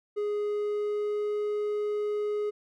triangle tone with pitch glide, 415.3 to 417.9 Hz, G#4 to G#4, 0 to +11 cents, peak -25 dBFS, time 0.16-2.51 s, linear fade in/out 20 ms, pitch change +11 cents, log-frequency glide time 0.35-1.36 s, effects none

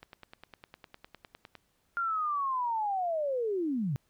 click train, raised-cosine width 0.3 ms, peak -30 dBFS, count 16, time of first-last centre 0.03-1.553 s, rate 9.85 Hz
sine linear sweep, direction down, 1404 to 122.4 Hz, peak -28 dBFS, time 1.97-3.96 s, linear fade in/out 0 ms
effects pink hiss -73 dBFS RMS until 4.09 s

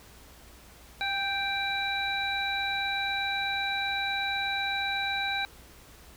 harmonic tone with a mistuned harmonic, 784 Hz, G5, in tune, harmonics 1 / 2 / 3 / 5, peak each -33 / -33 / -33 / -33 dBFS, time 1.01-5.45 s, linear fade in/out 0 ms, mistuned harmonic 1, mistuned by +19 cents, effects added 60 Hz sine -54 dBFS peak until 6.16 s + pink hiss -53 dBFS RMS until 6.16 s

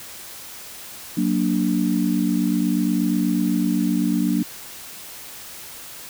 sine chord, Gb augmented, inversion none, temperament equal, 185 / 233.1 / 293.7 Hz, Gb3 / Bb3 / D4, 0 / 0 / 0 cents, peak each -22 dBFS, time 1.17-4.43 s, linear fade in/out 5 ms, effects white hiss -38 dBFS RMS until 6.09 s

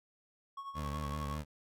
triangle tone with tremolo, 1103 Hz, C#6, 9 cents flat, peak -37 dBFS, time 0.57-1.38 s, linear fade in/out 5 ms, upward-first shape triangle, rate 11 Hz, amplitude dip 70%
20% pulse tone with vibrato, 73.42 Hz, D2, in tune, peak -32 dBFS, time 0.74-1.45 s, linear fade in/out 50 ms, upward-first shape sine, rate 5.1 Hz, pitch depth 67 cents each way
effects none

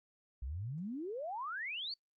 sine exponential sweep, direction up, 57.7 to 4655 Hz, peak -38 dBFS, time 0.42-1.94 s, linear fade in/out 5 ms, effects noise-tail reverb RT60 0.1 s tail -25 dB re dry + Opus 48 kbps

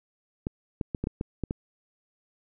clicks, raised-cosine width 3 ms, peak -16 dBFS, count 8, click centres 0.469 / 0.812 / 0.948 / 1.04 / 1.071 / 1.211 / 1.437 / 1.509 s, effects none

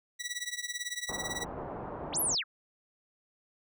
15% pulse tone with tremolo, 1944 Hz, B6, 28 cents flat, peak -25 dBFS, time 0.19-1.45 s, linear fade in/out 20 ms, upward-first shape triangle, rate 18 Hz, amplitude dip 95%
white low-pass noise, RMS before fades -40 dBFS, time 1.09-2.35 s, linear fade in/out 2 ms, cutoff 970 Hz, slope 24 dB/octave
sine linear two-way sweep, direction up then down, 1101 to 11980 to 1101 Hz, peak -27 dBFS, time 2.12-2.44 s, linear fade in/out 50 ms, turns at 2.2 s
effects none

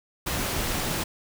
pink noise, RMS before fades -28 dBFS, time 0.26-1.04 s, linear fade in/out 10 ms, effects none

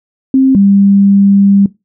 sine tone pair in turn, 265.1 / 198.6 Hz, C4 / G3, +23 / +23 cents, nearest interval perfect fourth, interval 500 cents, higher first, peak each -4 dBFS, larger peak neither, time 0.34-0.55 / 0.55-1.66 s, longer second, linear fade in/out 2 ms, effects noise-tail reverb RT60 0.2 s tail -19 dB re dry

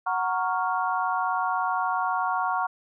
sine chord, Gb major seventh, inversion none, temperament equal, 740 / 932.3 / 1108.7 / 1396.9 Hz, Gb5 / Bb5 / Db6 / F6, 0 / 0 / 0 / 0 cents, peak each -28 / -29 / -28 / -31 dBFS, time 0.06-2.67 s, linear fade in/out 10 ms, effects none

